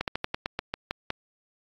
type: slowing click train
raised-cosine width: 0.3 ms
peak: -12 dBFS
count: 10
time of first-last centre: 0.01-1.104 s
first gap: 68 ms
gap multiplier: 1.14
effects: AAC 48 kbps